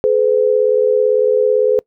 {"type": "tone pair together", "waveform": "sine", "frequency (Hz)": [427.1, 505], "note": ["G#4", "B4"], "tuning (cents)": [48, 39], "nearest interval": "minor third", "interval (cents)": 291, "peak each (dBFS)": -13, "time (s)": [0.04, 1.79], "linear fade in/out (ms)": 0, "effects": ["noise-tail reverb RT60 0.1 s tail -24 dB re dry"]}